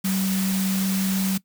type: tone in noise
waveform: sine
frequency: 191.2 Hz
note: G3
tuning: 43 cents flat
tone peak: -21 dBFS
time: 0.04-1.38 s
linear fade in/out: 10 ms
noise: white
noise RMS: -30 dBFS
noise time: 0.04-1.38 s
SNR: +6 dB
effects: noise-tail reverb RT60 0.1 s tail -20 dB re dry